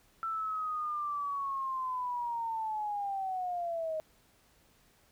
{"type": "linear sweep", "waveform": "sine", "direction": "down", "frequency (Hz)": [1338, 622.3], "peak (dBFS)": -32, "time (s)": [0.23, 4], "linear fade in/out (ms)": 0, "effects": ["pink hiss -66 dBFS RMS until 5.11 s"]}